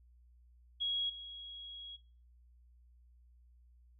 sine tone with level steps, 3312 Hz, G#7, 5 cents flat, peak -32 / -45 dBFS, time 0.8-1.97 s, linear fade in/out 20 ms, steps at 1.09 s, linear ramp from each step 10 ms, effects noise-tail reverb RT60 0.4 s tail -20 dB re dry + added 60 Hz sine -60 dBFS peak until 3.99 s

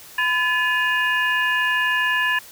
sine tone cluster, 1007 / 1724 / 2491 / 2840 Hz, B5 / A6 / D#7 / F7, +33 / -36 / +1 / +28 cents, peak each -25 / -19 / -28 / -28 dBFS, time 0.18-2.39 s, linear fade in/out 5 ms, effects white hiss -43 dBFS RMS until 2.51 s

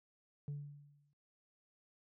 sine tone with exponential decay, 144.5 Hz, D3, 28 cents flat, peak -35 dBFS, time 0.48-1.13 s, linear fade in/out 0 ms, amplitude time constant 140 ms, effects tanh soft clip ceiling -37 dBFS + high-pass 80 Hz 12 dB/octave

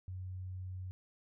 sine tone, 92.5 Hz, F#2, in tune, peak -40 dBFS, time 0.08-0.91 s, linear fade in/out 0 ms, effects none

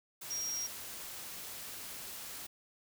sine tone in noise, 5630 Hz, F8, 13 cents sharp, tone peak -35 dBFS, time 0.3-0.67 s, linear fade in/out 10 ms, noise white, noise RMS -45 dBFS, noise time 0.21-2.47 s, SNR +7 dB, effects none

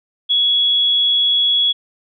sine tone, 3359 Hz, G#7, 19 cents sharp, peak -12 dBFS, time 0.29-1.73 s, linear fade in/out 20 ms, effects none

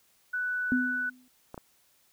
sine tone, 1487 Hz, F#6, 8 cents sharp, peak -28 dBFS, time 0.33-1.1 s, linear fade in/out 10 ms
sine tone with exponential decay, 252.7 Hz, B3, 40 cents sharp, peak -21 dBFS, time 0.72-1.28 s, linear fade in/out 0 ms, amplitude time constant 120 ms
clicks, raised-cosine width 1 ms, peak -26 dBFS, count 2, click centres 1.544 / 1.578 s
effects white hiss -66 dBFS RMS until 2.12 s

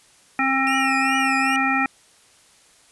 harmonic tone, 267.1 Hz, C4, 36 cents sharp, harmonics 1 / 3 / 5 / 7 / 9, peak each -24 / -24 / -24 / -24 / -24 dBFS, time 0.39-1.86 s, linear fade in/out 2 ms
sawtooth tone with vibrato, 2691 Hz, E7, 35 cents sharp, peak -25 dBFS, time 0.67-1.56 s, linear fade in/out 0 ms, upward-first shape triangle, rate 2.5 Hz, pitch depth 150 cents each way
effects white hiss -54 dBFS RMS until 2.91 s + resampled to 24000 Hz

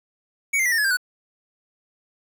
square tone with pitch steps, 2244 / 2094 / 1953.5 / 1822.7 / 1700.6 / 1586.7 / 1480.5 Hz, C#7 / C7 / B6 / A#6 / G#6 / G6 / F#6, +21 / +1 / -19 / -39 / +41 / +21 / +1 cents, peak -19 dBFS, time 0.53-0.971 s, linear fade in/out 10 ms, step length 63 ms, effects 8-bit

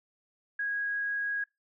sine tone, 1649 Hz, G#6, 13 cents flat, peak -29 dBFS, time 0.59-1.44 s, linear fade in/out 5 ms, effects noise-tail reverb RT60 0.2 s tail -24 dB re dry

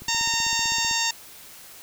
click train, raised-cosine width 3 ms, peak -28 dBFS, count 15, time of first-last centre 0.02-0.912 s, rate 15.7 Hz
harmonic tone, 918 Hz, A#5, 27 cents flat, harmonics 1 / 2 / 3 / 4 / 5 / 6 / 7 / 8, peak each -30 / -30 / -30 / -30 / -30 / -30 / -30 / -30 dBFS, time 0.08-1.11 s, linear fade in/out 5 ms
effects white hiss -45 dBFS RMS until 1.82 s

